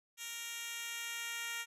10% pulse tone with high-pass filter sweep, 466.2 Hz, A#4, in tune, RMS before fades -42 dBFS, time 0.17-1.66 s, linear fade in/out 50 ms, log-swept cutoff 3400 to 1800 Hz, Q 0.83, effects resampled to 32000 Hz

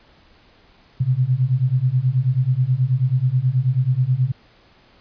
sine beating tone pair, 123.47 / 132.77 Hz, B2 / C3, 0 / +26 cents, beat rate 9.3 Hz, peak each -19 / -18 dBFS, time 1-4.32 s, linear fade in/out 10 ms, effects pink hiss -53 dBFS RMS until 5 s + resampled to 11025 Hz

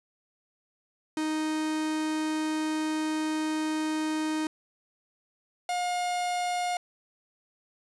45% pulse tone pair in turn, 311.1 / 713.9 Hz, D#4 / F5, 0 / +38 cents, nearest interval octave + major second, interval 1438 cents, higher second, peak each -27 dBFS, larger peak neither, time 1.17-4.47 / 5.69-6.77 s, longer first, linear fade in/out 2 ms, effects resampled to 24000 Hz + 10-bit

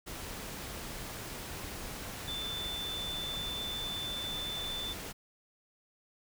sine tone in noise, 3527 Hz, A7, 3 cents sharp, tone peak -36 dBFS, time 2.27-4.94 s, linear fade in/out 20 ms, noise pink, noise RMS -42 dBFS, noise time 0.06-5.13 s, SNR +3 dB, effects none

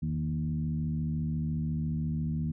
sine tone with frequency modulation, 158.5 Hz, D#3, 32 cents sharp, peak -28 dBFS, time 0.02-2.52 s, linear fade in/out 10 ms, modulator 74.2 Hz, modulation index 0.97, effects none

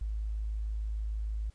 sine tone, 53.3 Hz, G#1, 46 cents sharp, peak -31 dBFS, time 0.01-1.5 s, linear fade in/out 5 ms, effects pink hiss -67 dBFS RMS until 1.54 s + resampled to 22050 Hz

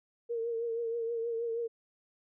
sine tone with vibrato, 462.6 Hz, A#4, 13 cents flat, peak -31 dBFS, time 0.29-1.68 s, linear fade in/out 20 ms, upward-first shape triangle, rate 6.3 Hz, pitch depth 49 cents each way, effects none

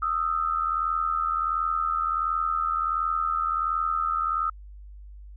sine tone pair together, 1244.5 / 1325.9 Hz, D#6 / E6, 0 / +10 cents, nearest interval minor second, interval 110 cents, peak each -26 dBFS, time 0.02-4.5 s, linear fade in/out 5 ms, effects added 50 Hz sine -41 dBFS peak until 5.36 s

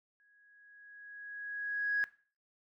sine tone with exponential growth, 1661.2 Hz, G#6, in tune, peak -26 dBFS, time 0.2-2.04 s, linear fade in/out 0 ms, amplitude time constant 400 ms, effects noise-tail reverb RT60 0.4 s tail -18 dB re dry + tanh soft clip ceiling -23 dBFS

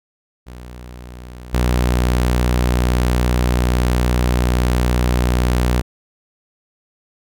sawtooth tone with level steps, 61.2 Hz, B1, 15 cents flat, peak -29 / -10 dBFS, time 0.46-5.82 s, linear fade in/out 20 ms, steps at 1.53 s, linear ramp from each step 10 ms, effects none

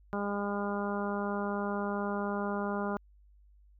harmonic tone, 202.7 Hz, G#3, 42 cents flat, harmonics 1 / 2 / 3 / 4 / 5 / 6 / 7, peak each -34 / -37 / -39 / -40 / -41 / -42 / -42 dBFS, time 0.13-2.97 s, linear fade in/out 0 ms, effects added 50 Hz sine -57 dBFS peak until 3.79 s

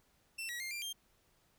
sawtooth tone with pitch steps, 2685 / 1919 / 2114 / 2377 / 3189 Hz, E7 / A#6 / C7 / D7 / G7, +31 / +50 / +17 / +20 / +29 cents, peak -36 dBFS, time 0.38-0.93 s, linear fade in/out 10 ms, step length 110 ms, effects pink hiss -72 dBFS RMS until 1.58 s

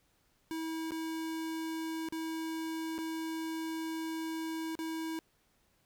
square tone with dropouts, 322.5 Hz, E4, 38 cents flat, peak -36 dBFS, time 0.51-5.19 s, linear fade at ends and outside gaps 0 ms, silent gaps 0.908-0.919 / 2.087-2.124 / 2.981-2.987 / 4.753-4.79 s, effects pink hiss -72 dBFS RMS until 5.85 s

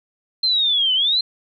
sine linear two-way sweep, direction down then up, 4174 to 2964 to 4174 Hz, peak -15 dBFS, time 0.43-1.21 s, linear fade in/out 5 ms, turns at 0.94 s, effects none

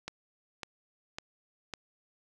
click train, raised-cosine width 0.2 ms, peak -20 dBFS, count 4, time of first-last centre 0.08-1.737 s, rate 1.81 Hz, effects none

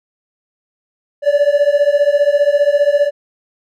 triangle beating tone pair, 570 / 585 Hz, C#5 / D5, +48 / -7 cents, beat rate 15 Hz, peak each -11 dBFS, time 1.22-3.11 s, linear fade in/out 50 ms, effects none

